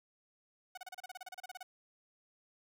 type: tone bursts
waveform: sawtooth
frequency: 740 Hz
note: F#5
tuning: in tune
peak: -40 dBFS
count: 16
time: 0.75-1.63 s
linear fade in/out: 5 ms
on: 25 ms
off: 32 ms
effects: none